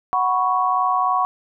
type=chord; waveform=sine; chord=F# suspended fourth; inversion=none; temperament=just; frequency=740 / 986.7 / 1110 Hz; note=F#5 / B5 / C#6; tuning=0 / -2 / +2 cents; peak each=-21 / -23 / -19 dBFS; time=0.13-1.25 s; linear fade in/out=0 ms; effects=none